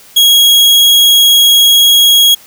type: tone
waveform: 40% pulse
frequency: 3307 Hz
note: G#7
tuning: 8 cents flat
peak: -3 dBFS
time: 0.16-2.35 s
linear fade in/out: 10 ms
effects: white hiss -39 dBFS RMS until 2.46 s